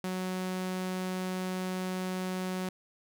sawtooth tone, 185 Hz, F#3, in tune, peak -28 dBFS, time 0.04-2.69 s, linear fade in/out 2 ms, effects none

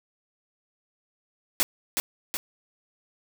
white noise with echo, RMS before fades -22 dBFS, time 1.6-1.63 s, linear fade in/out 0 ms, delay 370 ms, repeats 2, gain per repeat -4 dB, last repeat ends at 2.37 s, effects none

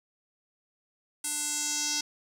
square tone with band-pass filter sweep, 296.2 Hz, D4, 15 cents sharp, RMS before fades -31 dBFS, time 1.24-2.01 s, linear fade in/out 5 ms, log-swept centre 9100 to 5500 Hz, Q 3.1, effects none

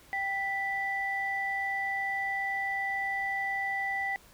sine tone pair together, 784 / 1975.6 Hz, G5 / B6, 0 / 0 cents, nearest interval octave + major third, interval 1600 cents, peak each -33 / -30 dBFS, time 0.13-4.16 s, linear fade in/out 0 ms, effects tanh soft clip ceiling -21 dBFS + pink hiss -57 dBFS RMS until 4.33 s

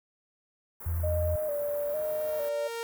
white band-stop noise, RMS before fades -43 dBFS, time 0.8-2.49 s, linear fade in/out 5 ms, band 1500 to 12000 Hz, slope 24 dB/octave
sine tone, 83.3 Hz, E2, 19 cents sharp, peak -27 dBFS, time 0.86-1.36 s, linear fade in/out 5 ms
sine tone with vibrato, 597 Hz, D5, 28 cents sharp, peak -28 dBFS, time 1.03-2.68 s, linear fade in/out 10 ms, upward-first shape square, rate 1.1 Hz, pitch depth 44 cents each way
sawtooth tone with exponential growth, 462.8 Hz, A#4, 13 cents flat, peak -28 dBFS, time 1.08-2.83 s, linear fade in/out 0 ms, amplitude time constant 380 ms
effects none

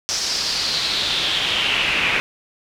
brown noise with band-pass filter sweep, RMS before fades -21 dBFS, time 0.09-2.2 s, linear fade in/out 0 ms, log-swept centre 5600 to 2400 Hz, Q 4.1, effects none

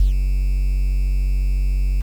triangle tone with ADSR envelope, 47 Hz, F#1, 28 cents sharp, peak -6 dBFS, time 0-2.02 s, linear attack 4 ms, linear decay 120 ms, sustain -7 dB, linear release 14 ms, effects tanh soft clip ceiling -7 dBFS + 7-bit

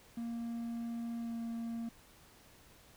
triangle tone with pitch glide, 233.1 to 230.8 Hz, A#3 to A#3, 0 to -17 cents, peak -35 dBFS, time 0.17-1.89 s, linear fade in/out 5 ms, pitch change -17 cents, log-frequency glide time 1.19-1.35 s, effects pink hiss -61 dBFS RMS until 2.96 s

